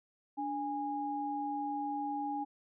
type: tone pair together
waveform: sine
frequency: 291 / 823.1 Hz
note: D4 / G#5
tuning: -16 / -16 cents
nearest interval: octave + tritone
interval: 1800 cents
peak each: -38 / -35 dBFS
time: 0.37-2.45 s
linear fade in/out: 20 ms
effects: none